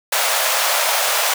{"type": "high-pass noise", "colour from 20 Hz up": "pink", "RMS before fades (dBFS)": -18, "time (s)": [0.12, 1.34], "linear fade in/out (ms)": 5, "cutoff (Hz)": 540, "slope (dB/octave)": 48, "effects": []}